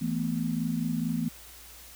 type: chord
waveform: sine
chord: E suspended fourth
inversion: none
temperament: equal with one note detuned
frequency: 164.81 / 222.3 / 246.9 Hz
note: E3 / A3 / B3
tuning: 0 / +18 / 0 cents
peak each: -31 dBFS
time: 0.01-1.29 s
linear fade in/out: 10 ms
effects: added 60 Hz sine -54 dBFS peak until 1.95 s + white hiss -49 dBFS RMS until 1.95 s